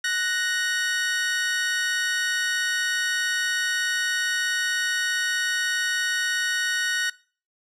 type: tone pair together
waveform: sawtooth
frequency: 1480.4 / 1864.7 Hz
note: F#6 / A#6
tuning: 0 / 0 cents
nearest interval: major third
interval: 400 cents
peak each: -22 dBFS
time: 0.04-7.1 s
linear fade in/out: 5 ms
effects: noise-tail reverb RT60 0.4 s tail -21 dB re dry + low-pass 9000 Hz 12 dB/octave